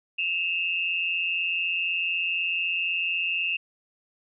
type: tone pair together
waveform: sine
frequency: 2595 / 2771 Hz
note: E7 / F7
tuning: -28 / -14 cents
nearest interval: minor second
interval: 114 cents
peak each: -27 dBFS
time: 0.18-3.57 s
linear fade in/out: 10 ms
effects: none